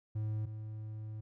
triangle tone pair in turn, 107.8 / 108.21 Hz, A2 / A2, -35 / -28 cents, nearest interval unison, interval 7 cents, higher second, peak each -31 / -38 dBFS, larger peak first, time 0.15-0.46 / 0.46-1.21 s, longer second, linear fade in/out 10 ms, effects none

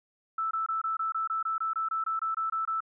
sine tone bursts, 1318.5 Hz, E6, in tune, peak -27 dBFS, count 16, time 0.38-2.805 s, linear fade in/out 5 ms, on 130 ms, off 23 ms, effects none

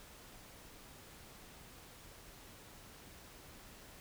silence, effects pink hiss -56 dBFS RMS until 4 s

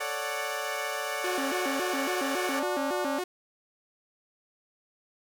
15% pulse chord, D major seventh, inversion second, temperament equal with one note detuned, 440 / 554.4 / 589 / 740 Hz, A4 / C#5 / D5 / F#5, 0 / 0 / +5 / 0 cents, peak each -32 / -30 / -28 / -30 dBFS, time 0-2.6 s, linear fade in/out 10 ms
sawtooth tone with vibrato, 314.4 Hz, D#4, 18 cents sharp, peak -26 dBFS, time 1.24-3.24 s, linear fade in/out 5 ms, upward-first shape square, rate 3.6 Hz, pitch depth 250 cents each way
harmonic tone, 293.7 Hz, D4, in tune, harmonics 2 / 3 / 4 / 5, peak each -32 / -36 / -38 / -40 dBFS, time 2.52-3.22 s, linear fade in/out 50 ms
effects none

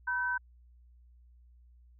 sine tone pair together, 974 / 1532.5 Hz, B5 / G6, -24 / -40 cents, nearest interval minor sixth, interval 784 cents, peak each -35 / -30 dBFS, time 0.07-0.38 s, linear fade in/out 10 ms, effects added 60 Hz sine -56 dBFS peak until 1.99 s

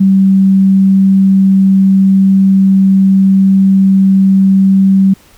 sine tone, 192.8 Hz, G3, 28 cents flat, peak -4 dBFS, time 0-5.14 s, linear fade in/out 10 ms, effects pink hiss -44 dBFS RMS until 5.37 s

